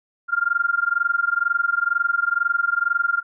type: tone with amplitude modulation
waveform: sine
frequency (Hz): 1396.9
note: F6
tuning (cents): 0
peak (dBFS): -14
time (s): 0.28-3.23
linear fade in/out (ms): 50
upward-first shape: sine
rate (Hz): 22.1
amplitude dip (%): 95
effects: none